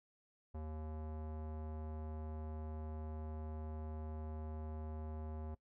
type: tone with low-pass filter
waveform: square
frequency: 77.78 Hz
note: D#2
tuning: in tune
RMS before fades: -45 dBFS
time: 0.54-5.55 s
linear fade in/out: 10 ms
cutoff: 820 Hz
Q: 1.3
effects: noise-tail reverb RT60 0.1 s tail -20 dB re dry